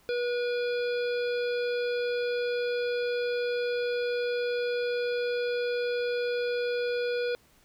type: harmonic tone with a mistuned harmonic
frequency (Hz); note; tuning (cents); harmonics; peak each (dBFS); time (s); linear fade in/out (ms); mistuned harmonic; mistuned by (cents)
485.1; B4; -31; 1 / 3 / 5 / 7 / 9 / 10; -27 / -37 / -41 / -44 / -46 / -47; 0.09-7.35; 0; 9; -70
effects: pink hiss -62 dBFS RMS until 7.64 s